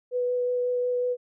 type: tone with vibrato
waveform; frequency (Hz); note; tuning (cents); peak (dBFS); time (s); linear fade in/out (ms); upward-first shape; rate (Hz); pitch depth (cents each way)
sine; 493.9; B4; 0; -23; 0.11-1.17; 50; sine; 5.5; 8
effects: none